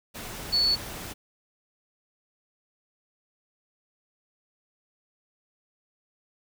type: tone in noise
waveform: sine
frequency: 4435 Hz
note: C#8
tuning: in tune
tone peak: -20 dBFS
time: 0.52-0.76 s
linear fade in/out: 20 ms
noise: pink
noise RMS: -38 dBFS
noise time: 0.14-1.14 s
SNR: +15 dB
effects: none